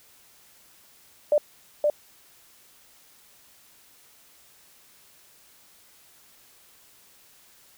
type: tone with echo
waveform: sine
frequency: 593 Hz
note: D5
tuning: 17 cents sharp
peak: -16 dBFS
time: 1.32-1.38 s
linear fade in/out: 2 ms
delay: 520 ms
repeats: 1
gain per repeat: -2 dB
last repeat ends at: 1.9 s
effects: white hiss -56 dBFS RMS until 7.77 s